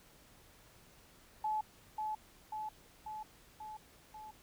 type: tone with echo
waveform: sine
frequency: 860 Hz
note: A5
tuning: 40 cents flat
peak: -32 dBFS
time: 1.44-1.61 s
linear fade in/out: 5 ms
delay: 540 ms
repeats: 5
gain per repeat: -3 dB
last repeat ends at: 4.31 s
effects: pink hiss -62 dBFS RMS until 4.42 s